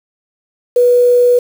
sine tone with quantisation, 489.3 Hz, B4, 16 cents flat, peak -6 dBFS, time 0.76-1.39 s, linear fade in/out 5 ms, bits 5, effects none

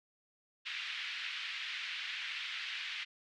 pink band-pass noise, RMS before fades -41 dBFS, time 0.65-3.05 s, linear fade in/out 20 ms, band 1900 to 3600 Hz, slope 24 dB/octave, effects none

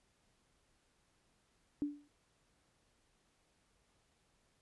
sine tone with exponential decay, 291.1 Hz, D4, 15 cents flat, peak -30 dBFS, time 1.82-2.08 s, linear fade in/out 0 ms, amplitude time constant 56 ms, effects pink hiss -75 dBFS RMS until 4.61 s + resampled to 24000 Hz

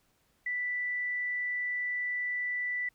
sine tone, 1975 Hz, B6, in tune, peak -30 dBFS, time 0.46-2.89 s, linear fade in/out 5 ms, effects pink hiss -71 dBFS RMS until 2.94 s

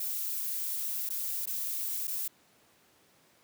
violet noise with dropouts, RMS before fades -34 dBFS, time 0-2.28 s, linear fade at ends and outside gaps 5 ms, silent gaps 1.092-1.102 / 1.458-1.472 / 2.072-2.077 s, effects pink hiss -64 dBFS RMS until 3.43 s + high-pass 150 Hz 12 dB/octave

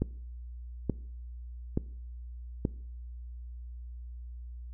click train, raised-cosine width 3 ms, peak -14 dBFS, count 4, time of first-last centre 0.02-2.652 s, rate 1.14 Hz, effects noise-tail reverb RT60 0.6 s tail -22 dB re dry + added 60 Hz sine -40 dBFS peak until 4.73 s

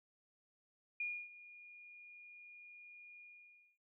sine tone with ADSR envelope, 2431 Hz, D#7, 41 cents flat, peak -36 dBFS, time 1-3.78 s, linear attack 4 ms, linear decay 280 ms, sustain -18 dB, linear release 570 ms, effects none

